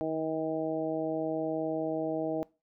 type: harmonic tone with a mistuned harmonic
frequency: 159.1 Hz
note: D#3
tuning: 39 cents sharp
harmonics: 1 / 2 / 3 / 4 / 5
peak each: -43 / -33 / -36 / -34 / -41 dBFS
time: 0.01-2.43 s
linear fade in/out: 0 ms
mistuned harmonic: 1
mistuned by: -35 cents
effects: noise-tail reverb RT60 0.3 s tail -22 dB re dry